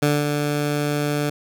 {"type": "tone with ADSR envelope", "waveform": "15% pulse", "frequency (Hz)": 146.83, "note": "D3", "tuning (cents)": 0, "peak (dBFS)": -9, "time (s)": [0.02, 1.3], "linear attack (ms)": 9, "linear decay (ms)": 210, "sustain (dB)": -5, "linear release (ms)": 8, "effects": []}